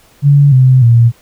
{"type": "tone with pitch steps", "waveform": "sine", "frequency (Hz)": [142.7, 129.35, 117.26], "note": ["D3", "C3", "A#2"], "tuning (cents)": [-49, -19, 11], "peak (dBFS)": -3, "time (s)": [0.22, 1.12], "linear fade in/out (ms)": 50, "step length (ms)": 300, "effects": ["pink hiss -47 dBFS RMS until 1.21 s"]}